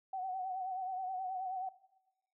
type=tone with vibrato; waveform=sine; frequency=750 Hz; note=F#5; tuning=23 cents sharp; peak=-36 dBFS; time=0.13-1.69 s; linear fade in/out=5 ms; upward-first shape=sine; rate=9.4 Hz; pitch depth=52 cents each way; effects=noise-tail reverb RT60 1.0 s tail -18 dB re dry